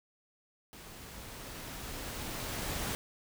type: noise with level ramp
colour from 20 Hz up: pink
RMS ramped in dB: -50 to -35 dBFS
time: 0.73-2.95 s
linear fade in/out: 0 ms
effects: none